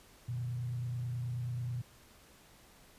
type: tone with frequency modulation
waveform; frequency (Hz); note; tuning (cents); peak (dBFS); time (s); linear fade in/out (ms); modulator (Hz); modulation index
sine; 121.5; B2; -28; -34; 0.28-1.82; 10; 29.3; 0.42
effects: pink hiss -60 dBFS RMS until 2.98 s + resampled to 32000 Hz